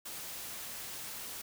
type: noise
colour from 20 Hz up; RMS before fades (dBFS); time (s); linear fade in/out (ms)
white; -43; 0.05-1.42; 10
effects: none